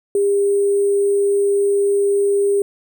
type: tone with sample-and-hold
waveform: sine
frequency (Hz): 401.8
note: G4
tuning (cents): +43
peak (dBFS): -13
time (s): 0.15-2.62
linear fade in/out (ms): 2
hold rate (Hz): 8820
effects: none